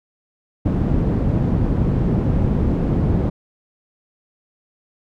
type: low-pass noise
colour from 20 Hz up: white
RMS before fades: -18 dBFS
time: 0.65-3.3 s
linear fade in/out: 10 ms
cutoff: 200 Hz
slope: 12 dB/octave
effects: none